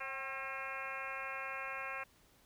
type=harmonic tone with a mistuned harmonic; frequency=268.8 Hz; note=C4; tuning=47 cents sharp; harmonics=2 / 3 / 4 / 5 / 6 / 7 / 8 / 9 / 10; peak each=-50 / -51 / -46 / -49 / -46 / -52 / -48 / -47 / -50 dBFS; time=0-2.04 s; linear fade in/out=10 ms; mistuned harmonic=3; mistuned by=-61 cents; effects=pink hiss -67 dBFS RMS until 2.45 s